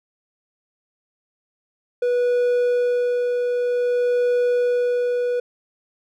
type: tone with tremolo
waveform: triangle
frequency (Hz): 488.9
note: B4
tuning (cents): -18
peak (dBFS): -14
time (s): 2.02-5.4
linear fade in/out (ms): 5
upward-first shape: sine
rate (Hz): 0.53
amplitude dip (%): 30
effects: none